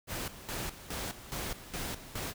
pink noise with tremolo, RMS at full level -37 dBFS, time 0.07-2.34 s, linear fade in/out 50 ms, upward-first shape square, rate 2.4 Hz, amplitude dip 75%, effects none

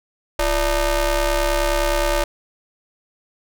sawtooth ring-modulated tone, 308.8 Hz, D#4, 13 cents flat, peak -10 dBFS, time 0.39-2.24 s, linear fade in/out 5 ms, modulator 274 Hz, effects none

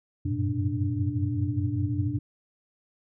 sine tone cluster, 92.5 / 97.6 / 111.9 / 123.9 / 293.8 Hz, F#2 / G2 / A2 / B2 / D4, 0 / -7 / +30 / +6 / +1 cents, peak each -31 dBFS, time 0.25-2.19 s, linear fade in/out 10 ms, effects none

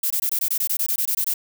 violet noise bursts, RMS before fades -22 dBFS, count 14, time 0.03-1.339 s, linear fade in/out 5 ms, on 74 ms, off 21 ms, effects none

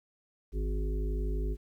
harmonic tone with a mistuned harmonic, 51.9 Hz, G#1, in tune, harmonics 1 / 3 / 5 / 7 / 8, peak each -29 / -43 / -44 / -42 / -43 dBFS, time 0.52-1.57 s, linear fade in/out 50 ms, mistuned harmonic 3, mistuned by -23 cents, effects 11-bit

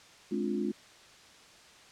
sine chord, D half-diminished seventh, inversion second, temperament just, 211.4 / 264.3 / 293.7 / 352.4 Hz, Ab3 / C4 / D4 / F4, +31 / +18 / 0 / +16 cents, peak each -33 / -37 / -36 / -34 dBFS, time 0.31-0.72 s, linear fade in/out 10 ms, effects white hiss -55 dBFS RMS until 1.91 s + low-pass 6000 Hz 12 dB/octave

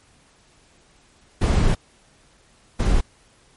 brown noise bursts at uneven times, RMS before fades -17 dBFS, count 2, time 1.41-1.75 / 2.79-3.01 s, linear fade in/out 10 ms, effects pink hiss -56 dBFS RMS until 3.56 s + MP3 48 kbps

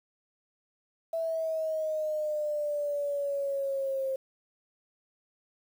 sine exponential sweep, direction down, 659.3 to 530 Hz, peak -28 dBFS, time 1.13-4.16 s, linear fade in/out 5 ms, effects 9-bit

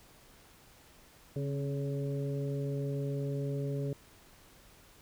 harmonic tone with a mistuned harmonic, 140.6 Hz, C#3, 25 cents sharp, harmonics 1 / 2 / 3 / 4, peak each -33 / -41 / -39 / -44 dBFS, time 1.36-3.93 s, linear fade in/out 2 ms, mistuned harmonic 2, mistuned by -44 cents, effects pink hiss -59 dBFS RMS until 5.01 s

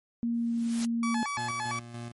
sine tone with pitch glide, 234.1 to 232.3 Hz, A#3 to A#3, +8 to -6 cents, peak -26 dBFS, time 0.23-1.23 s, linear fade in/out 0 ms, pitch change -14 cents, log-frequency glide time 0.35-0.65 s
white noise with exponential growth, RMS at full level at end -34 dBFS, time 0.34-0.85 s, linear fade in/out 0 ms, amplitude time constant 110 ms
30% pulse tone with vibrato, 990 Hz, B5, 4 cents sharp, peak -28 dBFS, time 1.03-1.79 s, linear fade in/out 2 ms, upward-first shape square, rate 4.4 Hz, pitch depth 250 cents each way
25% pulse tone with tremolo, 118.5 Hz, A#2, 29 cents sharp, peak -33 dBFS, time 1.37-2.12 s, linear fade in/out 5 ms, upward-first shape square, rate 3.5 Hz, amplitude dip 50%
effects MP3 48 kbps

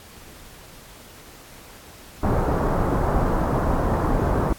pink low-pass noise, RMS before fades -21 dBFS, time 2.23-4.53 s, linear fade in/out 5 ms, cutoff 1200 Hz, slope 24 dB/octave, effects pink hiss -45 dBFS RMS until 4.58 s + AAC 64 kbps

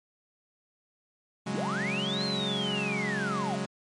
sawtooth chord, C# suspended fourth, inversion none, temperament equal, 138.59 / 185 / 207.7 Hz, C#3 / F#3 / G#3, 0 / 0 / 0 cents, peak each -33 / -30 / -29 dBFS, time 1.46-3.66 s, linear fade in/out 10 ms
sine linear two-way sweep, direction up then down, 110.8 to 4235 to 640 Hz, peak -31 dBFS, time 1.52-3.56 s, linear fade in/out 10 ms, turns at 2.24 s
effects low-pass 9000 Hz 12 dB/octave + MP3 48 kbps

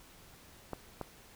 clicks, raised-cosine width 1 ms, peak -23 dBFS, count 2, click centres 0.733 / 1.013 s, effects pink hiss -57 dBFS RMS until 1.35 s

